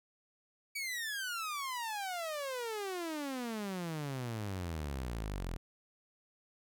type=exponential sweep; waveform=sawtooth; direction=down; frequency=2300 to 40.28 Hz; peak=-33 dBFS; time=0.75-5.57 s; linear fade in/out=10 ms; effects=none